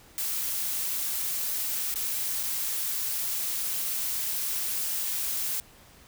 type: noise with dropouts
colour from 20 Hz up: blue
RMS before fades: -30 dBFS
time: 0.18-5.6 s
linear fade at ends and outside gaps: 0 ms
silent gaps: 1.941-1.958 / 2.43-2.435 s
effects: pink hiss -54 dBFS RMS until 6.07 s